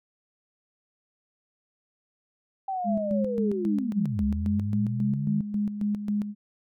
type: linear two-way sweep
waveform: sine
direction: down then up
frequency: 784 to 69.3 to 158.2 Hz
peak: -27 dBFS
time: 2.68-5.41 s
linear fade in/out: 5 ms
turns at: 4.24 s
type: tone with tremolo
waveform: sine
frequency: 207 Hz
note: G#3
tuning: 5 cents flat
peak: -23 dBFS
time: 2.84-6.35 s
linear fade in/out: 50 ms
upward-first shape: square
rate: 3.7 Hz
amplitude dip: 60%
effects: none